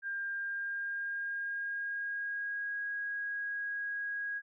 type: tone with pitch glide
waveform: sine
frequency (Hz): 1600 to 1645.9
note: G6 to G#6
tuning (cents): +35 to -16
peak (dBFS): -34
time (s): 0.02-4.42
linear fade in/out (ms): 50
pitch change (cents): +49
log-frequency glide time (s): 0.33-2.8
effects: none